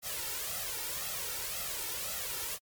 white noise with flanger, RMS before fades -37 dBFS, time 0.02-2.59 s, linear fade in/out 50 ms, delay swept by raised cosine 1.5 to 2.23 ms, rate 1.9 Hz, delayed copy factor +0.75, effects MP3 96 kbps

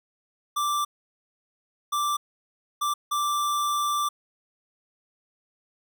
square tone bursts at uneven times, 1174.7 Hz, D6, in tune, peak -24 dBFS, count 4, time 0.56-0.85 / 1.92-2.17 / 2.81-2.94 / 3.11-4.09 s, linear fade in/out 10 ms, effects none

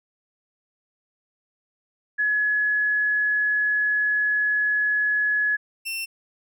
sine / sawtooth tone pair in turn, 1694 / 2700 Hz, G#6 / E7, +34 / +41 cents, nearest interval minor sixth, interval 807 cents, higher second, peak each -19 / -24 dBFS, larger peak first, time 2.18-5.57 / 5.85-6.06 s, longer first, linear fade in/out 20 ms, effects none

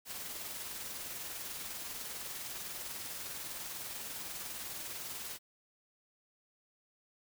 white noise with tremolo, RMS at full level -41 dBFS, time 0.05-5.39 s, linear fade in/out 50 ms, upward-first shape triangle, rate 20 Hz, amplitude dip 40%, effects none

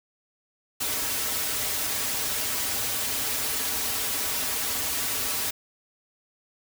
white noise with comb filter, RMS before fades -28 dBFS, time 0.8-5.51 s, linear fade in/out 10 ms, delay 5.7 ms, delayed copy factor -1, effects none

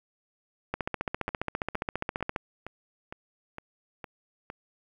two click trains, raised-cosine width 0.5 ms, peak -14 / -23 dBFS, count 25 / 8, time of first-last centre 0.74-2.362 / 1.29-4.501 s, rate 14.8 / 2.18 Hz, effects 9-bit

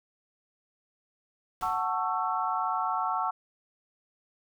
pink noise with exponential decay, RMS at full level -43 dBFS, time 1.61-2.07 s, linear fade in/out 1 ms, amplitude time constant 99 ms
sine chord, F# minor seventh, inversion none, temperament just, 740 / 888 / 1110 / 1332 Hz, F#5 / A5 / C#6 / E6, 0 / +16 / +2 / +18 cents, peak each -32 dBFS, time 1.62-3.31 s, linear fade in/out 10 ms
effects none

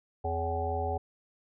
harmonic tone with a mistuned harmonic, 83.8 Hz, E2, 29 cents sharp, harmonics 1 / 3 / 5 / 7 / 9 / 10, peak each -33 / -44 / -36 / -38 / -33 / -41 dBFS, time 0.24-0.98 s, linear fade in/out 10 ms, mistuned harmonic 7, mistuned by -64 cents, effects none

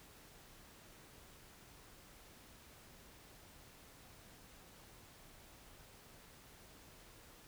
silence, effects pink hiss -60 dBFS RMS until 7.47 s

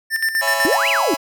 square tone with tremolo, 1790 Hz, A6, 29 cents sharp, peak -16 dBFS, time 0.1-0.78 s, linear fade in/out 50 ms, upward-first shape square, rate 8 Hz, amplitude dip 65%
sawtooth chord, C# minor seventh, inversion none, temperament just, 554.4 / 665.2 / 831.5 / 997.9 Hz, C#5 / E5 / G#5 / B5, 0 / +16 / +2 / +18 cents, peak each -21 dBFS, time 0.41-1.17 s, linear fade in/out 20 ms
sine exponential two-way sweep, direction up then down, 273.9 to 3069 to 273.9 Hz, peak -16 dBFS, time 0.65-1.14 s, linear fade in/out 0 ms, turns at 0.89 s
effects none

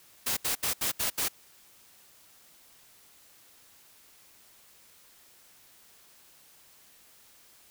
white noise bursts, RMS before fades -29 dBFS, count 6, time 0.26-1.285 s, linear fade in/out 10 ms, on 110 ms, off 73 ms, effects white hiss -58 dBFS RMS until 7.7 s

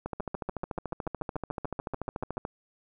two click trains, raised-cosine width 1 ms, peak -20 / -19 dBFS, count 16 / 34, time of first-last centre 0.2-2.371 / 0.06-2.451 s, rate 6.91 / 13.8 Hz, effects none

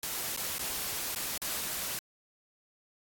white noise with dropouts, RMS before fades -35 dBFS, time 0.03-1.99 s, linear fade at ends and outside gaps 2 ms, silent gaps 0.365-0.373 / 0.584-0.592 / 1.15-1.159 / 1.378-1.417 s, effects AAC 64 kbps

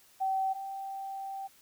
sine tone pair in turn, 768 / 779.6 Hz, G5 / G5, -36 / -10 cents, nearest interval unison, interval 26 cents, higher second, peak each -27 / -36 dBFS, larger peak first, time 0.2-0.54 / 0.54-1.48 s, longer second, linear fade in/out 20 ms, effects white hiss -61 dBFS RMS until 1.61 s

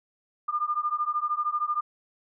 sine beating tone pair, 1200 / 1213 Hz, D6 / D#6, +37 / -44 cents, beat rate 13 Hz, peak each -28 dBFS, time 0.48-1.81 s, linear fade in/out 10 ms, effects none

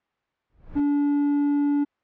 brown noise with exponential growth, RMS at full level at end -29 dBFS, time 0.5-0.8 s, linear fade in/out 1 ms, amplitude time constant 65 ms
triangle tone, 288.1 Hz, D4, 33 cents flat, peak -17 dBFS, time 0.75-1.85 s, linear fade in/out 20 ms
effects white hiss -74 dBFS RMS until 2.03 s + low-pass 2000 Hz 12 dB/octave

